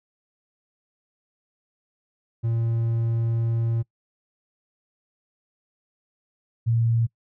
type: tone pair in turn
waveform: triangle / sine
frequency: 115.1 / 115.53 Hz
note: A#2 / A#2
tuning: -22 / -15 cents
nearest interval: unison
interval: 7 cents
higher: second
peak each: -19 / -18 dBFS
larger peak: second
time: 2.43-3.83 / 6.66-7.07 s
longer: first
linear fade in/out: 20 ms
effects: noise-tail reverb RT60 0.1 s tail -24 dB re dry